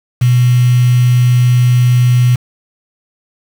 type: tone with quantisation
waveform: sine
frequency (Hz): 123.7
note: B2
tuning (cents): +3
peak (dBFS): -6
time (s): 0.21-2.36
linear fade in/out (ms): 10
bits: 4
effects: none